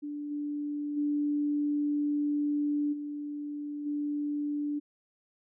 sine tone with level steps, 292.9 Hz, D4, 5 cents flat, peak -34 / -31 / -26 / -34 / -29 dBFS, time 0.02-4.8 s, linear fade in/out 20 ms, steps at 0.3 / 0.96 / 2.92 / 3.85 s, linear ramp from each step 20 ms, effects none

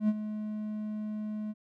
triangle tone with ADSR envelope, 213 Hz, G#3, 44 cents sharp, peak -19 dBFS, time 0-1.54 s, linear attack 86 ms, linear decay 43 ms, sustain -12 dB, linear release 35 ms, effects none

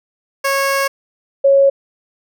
15% pulse / sine tone pair in turn, 549 / 551.3 Hz, C#5 / C#5, -17 / -10 cents, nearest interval unison, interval 7 cents, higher second, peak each -8 / -7 dBFS, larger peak second, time 0.44-0.88 / 1.44-1.7 s, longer first, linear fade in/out 10 ms, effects none

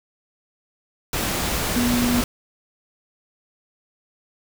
sine tone in noise, 242.5 Hz, B3, 31 cents flat, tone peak -18 dBFS, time 1.76-2.21 s, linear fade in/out 2 ms, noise pink, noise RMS -24 dBFS, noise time 1.13-2.24 s, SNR +3 dB, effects none

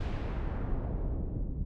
brown noise with low-pass filter sweep, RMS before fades -33 dBFS, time 0-1.65 s, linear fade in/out 10 ms, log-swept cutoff 4300 to 240 Hz, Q 0.82, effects none

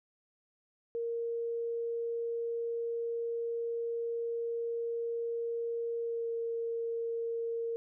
sine tone with pitch glide, 465.5 to 461.8 Hz, A#4 to A#4, -2 to -16 cents, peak -32 dBFS, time 0.95-7.76 s, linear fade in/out 0 ms, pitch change -14 cents, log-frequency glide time 6-6.29 s, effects none

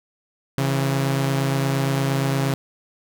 sawtooth tone pair together, 136.2 / 164.8 Hz, C#3 / E3, -30 / 0 cents, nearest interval minor third, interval 330 cents, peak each -16 / -23 dBFS, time 0.58-2.54 s, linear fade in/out 0 ms, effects none

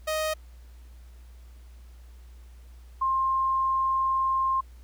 sawtooth / sine tone pair in turn, 624 / 1059.7 Hz, D#5 / C6, +5 / +22 cents, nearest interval major sixth, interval 917 cents, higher second, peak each -22 dBFS, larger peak neither, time 0.07-0.34 / 3.01-4.61 s, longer second, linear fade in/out 10 ms, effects added 60 Hz sine -45 dBFS peak until 4.83 s + pink hiss -62 dBFS RMS until 4.83 s

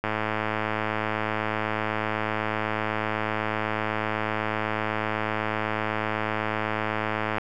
click train, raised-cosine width 0.5 ms, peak -11 dBFS, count 794, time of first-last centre 0.04-7.383 s, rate 108 Hz, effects none

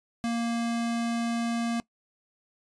square tone, 233.1 Hz, A#3, in tune, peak -27 dBFS, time 0.24-1.8 s, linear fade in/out 0 ms, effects noise-tail reverb RT60 0.1 s tail -21 dB re dry + resampled to 22050 Hz

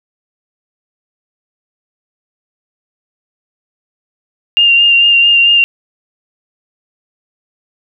sine tone with vibrato, 2794 Hz, F7, in tune, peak -5 dBFS, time 4.57-5.64 s, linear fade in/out 0 ms, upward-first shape sine, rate 4.5 Hz, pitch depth 21 cents each way, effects none

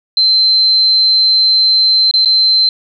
sine tone with dropouts, 4100 Hz, C8, 36 cents flat, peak -7 dBFS, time 0.17-2.69 s, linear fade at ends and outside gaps 2 ms, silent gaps 2.112-2.138 / 2.249-2.257 s, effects none

